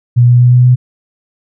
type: tone with pitch steps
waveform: sine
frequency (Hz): 121.3 / 122.28 / 123.28 / 124.28 / 125.29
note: B2 / B2 / B2 / B2 / B2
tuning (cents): -31 / -17 / -3 / +11 / +25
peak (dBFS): -3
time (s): 0.16-0.76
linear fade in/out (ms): 20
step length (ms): 120
effects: none